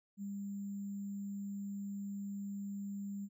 sine tone with sample-and-hold, 200 Hz, G3, 35 cents sharp, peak -39 dBFS, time 0.17-3.29 s, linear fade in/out 50 ms, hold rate 7350 Hz, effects none

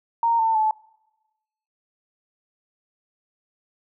sine tone with pitch steps, 927 / 897 / 867.9 Hz, A#5 / A5 / A5, -10 / +33 / -24 cents, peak -17 dBFS, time 0.23-0.71 s, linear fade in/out 2 ms, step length 160 ms, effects noise-tail reverb RT60 1.0 s tail -25 dB re dry

